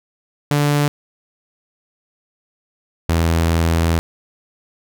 sawtooth tone pair in turn, 145.8 / 82.81 Hz, D3 / E2, -12 / +8 cents, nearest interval minor seventh, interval 980 cents, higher first, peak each -10 dBFS, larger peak neither, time 0.51-0.88 / 3.09-3.99 s, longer second, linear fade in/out 0 ms, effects none

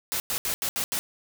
white noise bursts at uneven times, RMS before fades -28 dBFS, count 6, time 0.12-0.2 / 0.3-0.38 / 0.45-0.54 / 0.62-0.69 / 0.76-0.84 / 0.92-0.99 s, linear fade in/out 0 ms, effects none

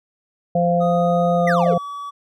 harmonic tone, 173.4 Hz, F3, 12 cents flat, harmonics 1 / 3 / 4, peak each -19 / -19 / -19 dBFS, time 0.55-1.78 s, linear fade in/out 5 ms
triangle tone with pitch glide, 1244.5 to 1141.2 Hz, D#6 to C#6, 0 to +50 cents, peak -26 dBFS, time 0.8-2.11 s, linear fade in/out 20 ms, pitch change -150 cents, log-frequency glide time 1.36-1.76 s
triangle exponential sweep, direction down, 2093 to 401.5 Hz, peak -18 dBFS, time 1.47-1.74 s, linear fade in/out 5 ms
effects none

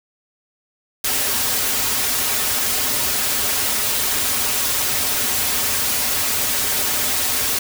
white noise with comb filter, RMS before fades -20 dBFS, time 1.04-7.59 s, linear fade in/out 5 ms, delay 5.9 ms, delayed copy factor -0.95, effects none

